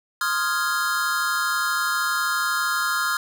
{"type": "chord", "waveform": "square", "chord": "F minor seventh", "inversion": "second", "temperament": "equal", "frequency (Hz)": [1046.5, 1244.5, 1396.9, 1661.2], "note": ["C6", "Eb6", "F6", "Ab6"], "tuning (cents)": [0, 0, 0, 0], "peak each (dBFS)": [-31, -28, -25, -29], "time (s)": [0.21, 3.17], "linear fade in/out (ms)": 2, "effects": []}